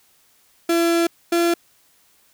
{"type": "tone pair in turn", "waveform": "35% pulse", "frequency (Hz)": [337.2, 341.1], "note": ["E4", "F4"], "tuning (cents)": [39, -41], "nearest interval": "unison", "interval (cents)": 20, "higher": "second", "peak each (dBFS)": -14, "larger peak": "neither", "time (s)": [[0.69, 1.07], [1.32, 1.54]], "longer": "first", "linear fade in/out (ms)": 5, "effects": ["white hiss -58 dBFS RMS until 2.33 s"]}